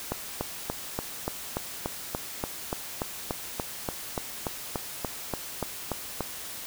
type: click train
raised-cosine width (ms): 1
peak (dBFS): -14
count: 22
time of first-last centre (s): 0.12-6.207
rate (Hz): 3.45
effects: white hiss -39 dBFS RMS until 6.66 s